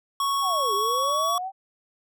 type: tone with pitch glide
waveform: square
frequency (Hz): 1108.7 to 1126.8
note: C#6 to C#6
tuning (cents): 0 to +28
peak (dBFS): -23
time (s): 0.2-1.38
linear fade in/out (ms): 2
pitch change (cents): +28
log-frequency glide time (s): 0.63-1.26
type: linear two-way sweep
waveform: sine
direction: down then up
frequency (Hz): 830.6 to 390.4 to 784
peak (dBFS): -28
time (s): 0.41-1.52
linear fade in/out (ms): 50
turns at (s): 0.74
effects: none